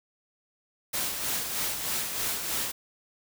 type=noise with tremolo; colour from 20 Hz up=white; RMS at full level=-29 dBFS; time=0.93-2.72 s; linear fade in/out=10 ms; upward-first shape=sine; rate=3.2 Hz; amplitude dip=45%; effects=none